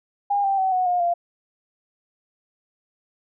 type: tone with pitch steps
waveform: sine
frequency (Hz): 809 / 784.2 / 760.1 / 736.7 / 714.1 / 692.2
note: G#5 / G5 / F#5 / F#5 / F5 / F5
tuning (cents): -46 / 0 / +46 / -8 / +38 / -16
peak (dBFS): -18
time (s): 0.3-1.14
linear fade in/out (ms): 10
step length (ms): 140
effects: none